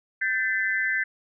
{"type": "tone cluster", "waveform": "sine", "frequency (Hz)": [1563, 1761, 2027], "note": ["G6", "A6", "B6"], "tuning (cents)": [-6, 1, 45], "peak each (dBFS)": -27, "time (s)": [0.21, 1.04], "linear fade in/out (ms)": 10, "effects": []}